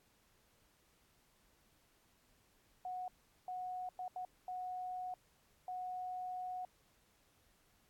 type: tone bursts at uneven times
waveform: sine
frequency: 733 Hz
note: F#5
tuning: 16 cents flat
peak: -40 dBFS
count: 6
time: 2.85-3.08 / 3.48-3.89 / 3.99-4.08 / 4.16-4.25 / 4.48-5.14 / 5.68-6.65 s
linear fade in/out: 2 ms
effects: pink hiss -72 dBFS RMS until 7.89 s + AAC 64 kbps